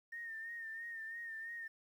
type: tone with vibrato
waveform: triangle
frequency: 1826 Hz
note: A#6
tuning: 36 cents flat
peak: -39 dBFS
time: 0.12-1.68 s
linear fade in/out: 10 ms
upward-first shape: sine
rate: 3 Hz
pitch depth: 45 cents each way
effects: tanh soft clip ceiling -41 dBFS + 12-bit